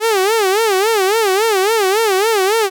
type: tone with vibrato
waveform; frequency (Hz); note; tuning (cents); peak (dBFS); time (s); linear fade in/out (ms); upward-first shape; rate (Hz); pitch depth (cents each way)
sawtooth; 413.1; G#4; -9; -8; 0-2.7; 50; sine; 3.6; 180
effects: none

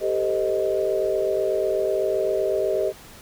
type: chord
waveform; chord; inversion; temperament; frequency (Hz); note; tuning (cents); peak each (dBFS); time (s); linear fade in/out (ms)
sine; A half-diminished seventh; third; equal with one note detuned; 392 / 440 / 513.7 / 622.3; G4 / A4 / C5 / Eb5; 0 / 0 / -32 / 0; -24 / -28 / -28 / -24; 0-2.93; 50
effects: pink hiss -45 dBFS RMS until 3.21 s

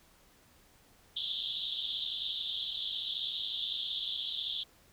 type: band-pass noise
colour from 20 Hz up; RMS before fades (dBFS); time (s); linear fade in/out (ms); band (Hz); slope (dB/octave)
pink; -37; 1.16-4.64; 10; 3200 to 3800; 96
effects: pink hiss -63 dBFS RMS until 4.92 s

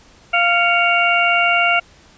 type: harmonic tone with a mistuned harmonic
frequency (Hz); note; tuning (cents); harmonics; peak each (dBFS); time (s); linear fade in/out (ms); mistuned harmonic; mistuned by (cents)
694; F5; -11; 1 / 2 / 3 / 4; -18 / -18 / -18 / -18; 0.33-1.8; 10; 3; +120
effects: pink hiss -48 dBFS RMS until 2.17 s + resampled to 16000 Hz

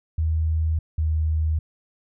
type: tone pair in turn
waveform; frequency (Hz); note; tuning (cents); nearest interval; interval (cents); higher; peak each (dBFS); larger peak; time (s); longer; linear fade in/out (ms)
sine; 79.6 / 78.5; D#2 / D#2; +40 / +16; unison; 24; first; -19; neither; 0.18-0.79 / 0.98-1.59; neither; 5
effects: none

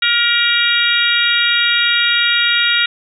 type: harmonic tone with a mistuned harmonic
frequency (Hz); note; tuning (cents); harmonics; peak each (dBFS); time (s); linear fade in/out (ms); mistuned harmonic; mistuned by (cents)
471.6; A#4; +20; 3 / 4 / 5 / 6 / 7 / 8; -17 / -20 / -19 / -20 / -21 / -17; 0.02-2.86; 5; 4; +19
effects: none

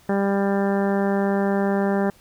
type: harmonic tone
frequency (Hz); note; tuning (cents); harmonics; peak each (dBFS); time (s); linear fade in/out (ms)
198.1; G3; +18; 1 / 2 / 3 / 4 / 5 / 6 / 7 / 8 / 9; -21 / -24 / -27 / -29 / -35 / -39 / -38 / -36 / -37; 0.09-2.1; 2
effects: pink hiss -54 dBFS RMS until 2.2 s

